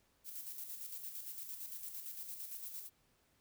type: noise with tremolo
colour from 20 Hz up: violet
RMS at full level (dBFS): -45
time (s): 0.24-2.9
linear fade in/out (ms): 50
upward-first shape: square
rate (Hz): 8.8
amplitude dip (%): 45
effects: pink hiss -74 dBFS RMS until 3.4 s